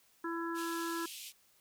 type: harmonic tone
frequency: 334.5 Hz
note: E4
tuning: 25 cents sharp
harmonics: 1 / 3 / 4 / 5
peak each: -37 / -42 / -43 / -44 dBFS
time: 0.24-1.06 s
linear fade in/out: 5 ms
type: band-pass noise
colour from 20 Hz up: pink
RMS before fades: -47 dBFS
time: 0.54-1.33 s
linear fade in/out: 50 ms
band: 2500 to 15000 Hz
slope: 48 dB/octave
effects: white hiss -68 dBFS RMS until 1.6 s